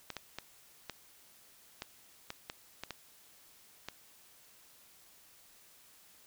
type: clicks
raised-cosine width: 0.2 ms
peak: -22 dBFS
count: 10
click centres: 0.103 / 0.167 / 0.386 / 0.897 / 1.821 / 2.304 / 2.499 / 2.836 / 2.907 / 3.886 s
effects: white hiss -61 dBFS RMS until 6.26 s